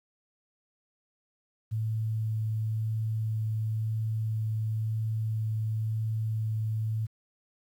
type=tone with vibrato; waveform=sine; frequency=110 Hz; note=A2; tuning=in tune; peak=-27 dBFS; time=1.71-7.07 s; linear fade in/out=20 ms; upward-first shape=sine; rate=0.97 Hz; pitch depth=8 cents each way; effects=10-bit